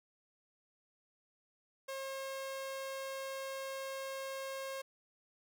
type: tone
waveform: sawtooth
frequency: 538 Hz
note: C5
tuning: 48 cents sharp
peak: -36 dBFS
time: 1.88-4.82 s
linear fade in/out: 10 ms
effects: none